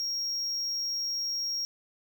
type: tone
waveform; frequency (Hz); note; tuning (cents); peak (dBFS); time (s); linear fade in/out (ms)
triangle; 5588; F8; 0; -28; 0-1.65; 0
effects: none